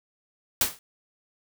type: noise with exponential decay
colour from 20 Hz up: white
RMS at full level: -18 dBFS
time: 0.61-0.79 s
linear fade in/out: 2 ms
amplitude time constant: 39 ms
effects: none